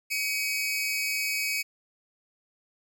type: tone pair together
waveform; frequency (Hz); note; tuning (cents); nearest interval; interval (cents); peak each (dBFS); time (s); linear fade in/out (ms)
sawtooth; 2261 / 2538; C#7 / D#7; +34 / +34; major second; 200; -26 / -27; 0.1-1.63; 20
effects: none